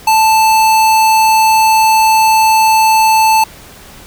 square tone, 880 Hz, A5, in tune, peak -7 dBFS, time 0.07-3.44 s, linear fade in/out 5 ms, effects pink hiss -36 dBFS RMS until 4.06 s

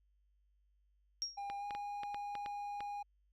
sine tone with exponential decay, 5588 Hz, F8, in tune, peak -32 dBFS, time 1.22-1.43 s, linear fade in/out 0 ms, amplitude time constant 45 ms
triangle tone with pitch glide, 804 to 817.6 Hz, G5 to G#5, +44 to -27 cents, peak -38 dBFS, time 1.37-3.03 s, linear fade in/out 10 ms, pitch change +29 cents, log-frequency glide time 1.59-1.64 s
clicks, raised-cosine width 0.3 ms, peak -29 dBFS, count 8, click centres 1.5 / 1.708 / 1.75 / 2.034 / 2.145 / 2.353 / 2.461 / 2.806 s
effects added 50 Hz sine -70 dBFS peak until 3.32 s

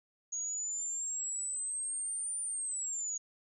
sine exponential two-way sweep, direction up then down, 6645 to 9230 to 6645 Hz, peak -34 dBFS, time 0.32-3.18 s, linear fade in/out 10 ms, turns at 2.41 s, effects none

